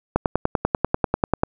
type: click train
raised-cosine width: 1 ms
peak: -3 dBFS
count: 14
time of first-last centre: 0.16-1.435 s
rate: 10.2 Hz
effects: none